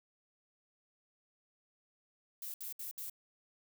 violet noise bursts, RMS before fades -43 dBFS, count 4, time 2.42-3.098 s, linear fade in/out 2 ms, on 120 ms, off 66 ms, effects none

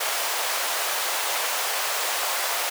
pink high-pass noise, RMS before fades -26 dBFS, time 0-2.7 s, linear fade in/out 10 ms, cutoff 580 Hz, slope 24 dB/octave, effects none

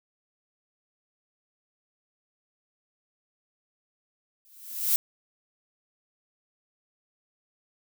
violet noise with exponential growth, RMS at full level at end -20 dBFS, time 4.45-4.96 s, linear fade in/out 0 ms, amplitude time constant 110 ms, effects none

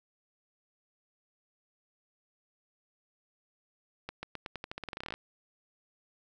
accelerating click train, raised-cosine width 0.3 ms, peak -22 dBFS, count 19, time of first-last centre 4.09-5.14 s, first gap 140 ms, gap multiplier 0.88, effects none

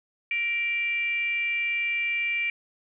sine tone with frequency modulation, 2349 Hz, D7, in tune, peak -24 dBFS, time 0.31-2.5 s, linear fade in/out 2 ms, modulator 466 Hz, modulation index 0.46, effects none

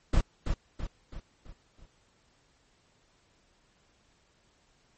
brown noise with echo, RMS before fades -22 dBFS, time 0.13-0.21 s, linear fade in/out 5 ms, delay 330 ms, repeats 5, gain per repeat -6 dB, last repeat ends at 1.86 s, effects pink hiss -67 dBFS RMS until 4.97 s + MP3 32 kbps

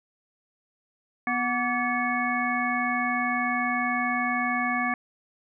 harmonic tone with a mistuned harmonic, 245.5 Hz, B3, 10 cents flat, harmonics 1 / 3 / 5 / 7 / 9, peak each -30 / -30 / -30 / -30 / -30 dBFS, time 1.27-4.94 s, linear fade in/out 2 ms, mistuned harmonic 5, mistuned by -110 cents, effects none

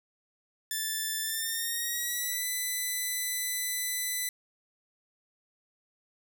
5% pulse tone with pitch glide, 1760 to 1998.5 Hz, A6 to B6, 0 to +20 cents, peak -20 dBFS, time 0.71-4.29 s, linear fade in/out 2 ms, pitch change +220 cents, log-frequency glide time 1.22-2.45 s, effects none

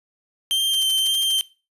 45% pulse tone with vibrato, 3136 Hz, G7, in tune, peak -18 dBFS, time 0.51-1.41 s, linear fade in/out 0 ms, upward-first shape sine, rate 1.8 Hz, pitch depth 16 cents each way
blue noise bursts, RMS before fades -31 dBFS, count 9, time 0.73-1.402 s, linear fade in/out 5 ms, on 24 ms, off 57 ms
effects noise-tail reverb RT60 0.3 s tail -20 dB re dry + resampled to 32000 Hz

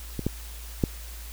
clicks, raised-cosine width 3 ms, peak -16 / -11 / -8 dBFS, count 3, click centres 0.193 / 0.266 / 0.838 s, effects added 56 Hz sine -38 dBFS peak until 1.32 s + white hiss -45 dBFS RMS until 1.32 s

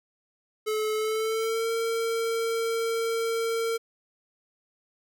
square tone with pitch glide, 431.5 to 456.4 Hz, A4 to A#4, -34 to -37 cents, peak -26 dBFS, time 0.66-3.78 s, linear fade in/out 20 ms, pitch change +97 cents, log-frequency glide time 0.95-1.7 s, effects none

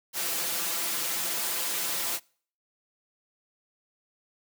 white noise with comb filter, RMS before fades -30 dBFS, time 0.13-2.2 s, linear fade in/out 50 ms, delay 5.9 ms, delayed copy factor +1, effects noise-tail reverb RT60 0.5 s tail -26 dB re dry + high-pass 200 Hz 12 dB/octave

